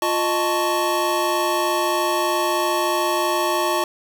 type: tone cluster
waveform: square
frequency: 350.3 / 616 / 881 / 1114 Hz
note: F4 / D#5 / A5 / C#6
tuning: +5 / -17 / +2 / +8 cents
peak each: -25 dBFS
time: 0.02-3.84 s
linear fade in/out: 2 ms
effects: none